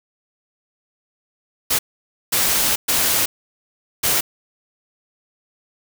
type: noise bursts at uneven times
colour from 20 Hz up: white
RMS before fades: -18 dBFS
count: 4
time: 1.7-1.79 / 2.32-2.76 / 2.88-3.26 / 4.03-4.21 s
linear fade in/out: 10 ms
effects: none